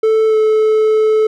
triangle tone with pitch glide, 440 to 434.2 Hz, A4 to A4, 0 to -23 cents, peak -7 dBFS, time 0.03-1.27 s, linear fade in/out 5 ms, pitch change -23 cents, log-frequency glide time 0.27-0.36 s, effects none

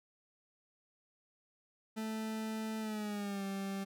40% pulse tone with pitch glide, 219.6 to 195.64 Hz, A3 to G3, -3 to -3 cents, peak -36 dBFS, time 1.96-3.85 s, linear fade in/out 20 ms, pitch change -200 cents, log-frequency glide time 2.8-3.44 s, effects none

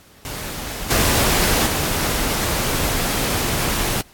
pink noise with level steps, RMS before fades -29 / -17 / -21 dBFS, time 0.25-4.01 s, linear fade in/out 0 ms, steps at 0.9 / 1.66 s, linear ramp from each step 10 ms, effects pink hiss -49 dBFS RMS until 4.13 s + AAC 64 kbps

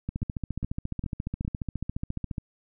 two click trains, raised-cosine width 5 ms, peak -20 / -18 dBFS, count 4 / 34, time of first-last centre 0.22-1.45 / 0.09-2.382 s, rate 2.44 / 14.4 Hz, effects none

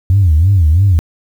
sine tone with vibrato, 87.4 Hz, F2, 2 cents sharp, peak -5 dBFS, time 0.1-0.99 s, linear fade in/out 0 ms, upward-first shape sine, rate 3 Hz, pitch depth 250 cents each way, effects tanh soft clip ceiling -2 dBFS + 7-bit

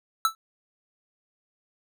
square tone with exponential decay, 1318.5 Hz, E6, in tune, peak -16 dBFS, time 0.25-0.35 s, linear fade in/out 1 ms, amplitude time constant 21 ms, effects none

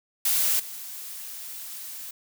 blue noise with level steps, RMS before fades -23 / -38 dBFS, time 0.25-2.11 s, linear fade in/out 5 ms, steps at 0.59 s, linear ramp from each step 10 ms, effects none

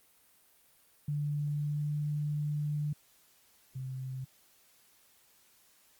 sine tone with pitch glide, 146.83 to 148.45 Hz, D3 to D3, 0 to +19 cents, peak -30 dBFS, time 1.08-2.93 s, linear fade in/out 5 ms, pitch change +19 cents, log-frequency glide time 1.52-1.92 s
sine tone, 130.81 Hz, C3, in tune, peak -36 dBFS, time 3.75-4.25 s, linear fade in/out 10 ms
effects white hiss -65 dBFS RMS until 5.99 s + Opus 32 kbps

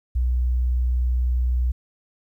sine tone, 61.74 Hz, B1, in tune, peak -18 dBFS, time 0.15-1.72 s, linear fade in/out 10 ms, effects 10-bit

